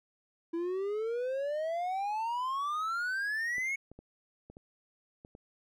triangle exponential sweep, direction up, 329.6 to 2217 Hz, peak -29 dBFS, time 0.53-3.76 s, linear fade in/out 10 ms
clicks, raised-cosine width 2 ms, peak -36 dBFS, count 7, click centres 3.582 / 3.916 / 3.99 / 4.5 / 4.569 / 5.249 / 5.351 s
effects none

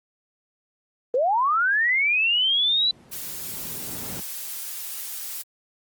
sine linear sweep, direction up, 466.2 to 4000 Hz, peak -18 dBFS, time 1.14-2.91 s, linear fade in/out 2 ms
brown noise with exponential growth, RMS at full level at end -29 dBFS, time 1.21-4.2 s, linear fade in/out 2 ms, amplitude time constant 650 ms
blue noise, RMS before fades -33 dBFS, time 3.11-5.43 s, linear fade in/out 20 ms
effects high-pass 150 Hz 12 dB/octave + Opus 24 kbps

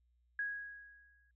sine tone with exponential decay, 1655 Hz, G#6, 6 cents flat, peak -33 dBFS, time 0.39-1.31 s, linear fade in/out 2 ms, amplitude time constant 200 ms, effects added 60 Hz sine -70 dBFS peak until 1.35 s

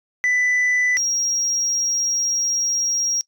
sine tone pair in turn, 1990 / 5629 Hz, B6 / F8, +13 / +13 cents, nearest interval octave + tritone, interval 1800 cents, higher second, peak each -13 / -17 dBFS, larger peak first, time 0.24-0.97 / 0.97-3.21 s, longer second, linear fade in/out 0 ms, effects noise-tail reverb RT60 0.1 s tail -23 dB re dry + tanh soft clip ceiling -15 dBFS

